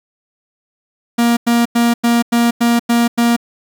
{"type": "tone bursts", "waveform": "45% pulse", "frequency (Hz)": 235.7, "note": "A#3", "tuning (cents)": 19, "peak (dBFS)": -10, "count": 8, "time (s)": [1.18, 3.365], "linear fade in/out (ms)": 10, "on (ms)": 190, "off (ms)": 95, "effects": ["7-bit"]}